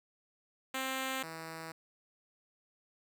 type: tone pair in turn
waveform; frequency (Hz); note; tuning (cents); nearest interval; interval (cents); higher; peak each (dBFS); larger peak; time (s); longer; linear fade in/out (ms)
5% pulse; 263.7 / 162.19; C4 / E3; +14 / -28; minor sixth; 842; first; -23 / -31; first; 0.74-1.23 / 1.23-1.72; neither; 5
effects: none